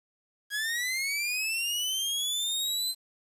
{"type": "linear sweep", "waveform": "sawtooth", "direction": "up", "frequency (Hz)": [1635, 4100], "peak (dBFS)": -25, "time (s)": [0.5, 2.95], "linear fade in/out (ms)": 50, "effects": ["resampled to 32000 Hz", "9-bit"]}